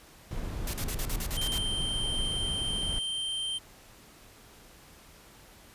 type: noise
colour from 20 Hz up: brown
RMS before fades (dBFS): -34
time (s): 0.31-2.99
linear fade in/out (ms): 2
type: noise bursts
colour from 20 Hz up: white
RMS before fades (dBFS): -36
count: 9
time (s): 0.67-1.583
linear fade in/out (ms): 2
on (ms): 65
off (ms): 41
type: tone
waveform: square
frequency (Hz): 3136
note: G7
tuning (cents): 0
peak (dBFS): -31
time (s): 1.36-3.59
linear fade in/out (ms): 20
effects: pink hiss -54 dBFS RMS until 5.74 s + resampled to 32000 Hz